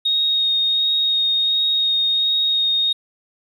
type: tone with vibrato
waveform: triangle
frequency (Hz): 3729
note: A#7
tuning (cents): 0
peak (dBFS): -12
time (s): 0.05-2.93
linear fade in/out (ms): 10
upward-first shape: sine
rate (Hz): 1.4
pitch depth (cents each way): 10
effects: tanh soft clip ceiling -14 dBFS